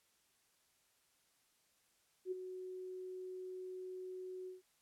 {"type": "tone with ADSR envelope", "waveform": "sine", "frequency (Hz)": 370, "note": "F#4", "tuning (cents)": 0, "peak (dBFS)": -35, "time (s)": [2.25, 4.62], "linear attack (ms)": 66, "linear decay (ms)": 17, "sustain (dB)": -9, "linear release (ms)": 150, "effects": ["white hiss -75 dBFS RMS until 4.81 s", "low-pass 12000 Hz 12 dB/octave"]}